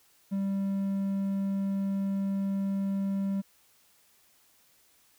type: tone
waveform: triangle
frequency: 196 Hz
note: G3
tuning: in tune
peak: -25 dBFS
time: 0.31-3.42 s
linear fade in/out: 20 ms
effects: white hiss -64 dBFS RMS until 5.18 s